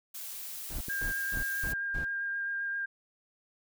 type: noise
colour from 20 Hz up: blue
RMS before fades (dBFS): -41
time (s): 0.14-1.73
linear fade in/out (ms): 10
type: noise bursts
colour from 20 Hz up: brown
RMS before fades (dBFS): -37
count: 5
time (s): 0.7-2.05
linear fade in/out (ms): 5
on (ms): 110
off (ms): 200
type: clicks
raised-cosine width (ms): 3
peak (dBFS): -28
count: 3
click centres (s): 0.785 / 0.884 / 1.372
type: tone with vibrato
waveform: sine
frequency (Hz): 1606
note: G6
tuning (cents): +41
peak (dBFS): -31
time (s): 0.89-2.86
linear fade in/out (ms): 10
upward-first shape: sine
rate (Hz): 7.6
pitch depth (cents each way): 12
effects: none